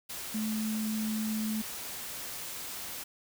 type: tone in noise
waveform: sine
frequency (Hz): 217.1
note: A3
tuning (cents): -23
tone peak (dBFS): -30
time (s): 0.34-1.62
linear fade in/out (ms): 10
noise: white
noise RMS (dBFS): -40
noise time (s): 0.09-3.04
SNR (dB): +7
effects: none